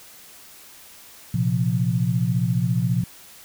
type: chord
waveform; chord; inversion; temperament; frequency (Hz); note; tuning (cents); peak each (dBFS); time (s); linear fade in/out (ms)
sine; Bb suspended second; none; just; 116.54 / 131.11 / 174.81; Bb2 / C3 / F3; 0 / +4 / +2; -23; 1.34-3.04; 5
effects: white hiss -46 dBFS RMS until 3.44 s